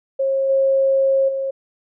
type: tone with level steps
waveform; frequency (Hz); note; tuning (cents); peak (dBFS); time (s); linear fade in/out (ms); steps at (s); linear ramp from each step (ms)
sine; 540; C#5; -45; -16 / -13 / -20; 0.19-1.51; 10; 0.49 / 1.28; 10
effects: none